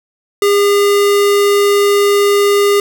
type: tone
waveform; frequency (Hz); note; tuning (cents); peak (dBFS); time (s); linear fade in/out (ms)
square; 405.4; G#4; -42; -9; 0.42-2.8; 2
effects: none